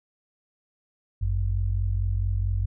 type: tone pair together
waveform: sine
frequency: 50.11 / 94.6 Hz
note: G1 / F#2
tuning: +39 / +39 cents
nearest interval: major seventh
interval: 1100 cents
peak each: -25 dBFS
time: 1.21-2.66 s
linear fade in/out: 10 ms
effects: none